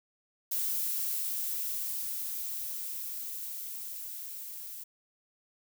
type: noise with level ramp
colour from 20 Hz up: violet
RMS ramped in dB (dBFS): -31 to -43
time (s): 0.51-4.84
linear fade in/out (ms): 10
effects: none